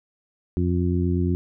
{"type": "harmonic tone", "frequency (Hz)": 88.5, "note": "F2", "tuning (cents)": 23, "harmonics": [1, 2, 3, 4], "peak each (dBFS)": [-22, -25, -27, -28], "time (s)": [0.57, 1.35], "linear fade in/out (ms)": 0, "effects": []}